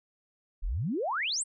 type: exponential sweep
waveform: sine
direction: up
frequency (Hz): 30.87 to 9320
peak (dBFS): -28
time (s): 0.62-1.44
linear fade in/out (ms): 20
effects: none